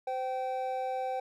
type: tone pair together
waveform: triangle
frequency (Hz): 515.9 / 773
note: C5 / G5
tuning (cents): -24 / -24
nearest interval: perfect fifth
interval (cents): 700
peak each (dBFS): -33 / -31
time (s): 0.07-1.2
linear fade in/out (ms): 5
effects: none